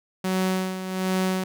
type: tone with tremolo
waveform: sawtooth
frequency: 187 Hz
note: F#3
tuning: 19 cents sharp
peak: -17 dBFS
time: 0.24-1.44 s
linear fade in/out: 5 ms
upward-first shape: sine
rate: 1.3 Hz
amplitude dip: 65%
effects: none